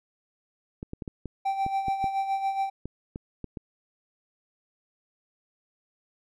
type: clicks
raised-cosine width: 3 ms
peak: -22 dBFS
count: 12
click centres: 0.829 / 0.934 / 1.022 / 1.078 / 1.257 / 1.664 / 1.883 / 2.042 / 2.856 / 3.159 / 3.443 / 3.572 s
type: tone with tremolo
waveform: triangle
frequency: 780 Hz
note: G5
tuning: 9 cents flat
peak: -21 dBFS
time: 1.45-2.7 s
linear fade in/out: 10 ms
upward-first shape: sine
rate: 7.1 Hz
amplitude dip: 60%
effects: none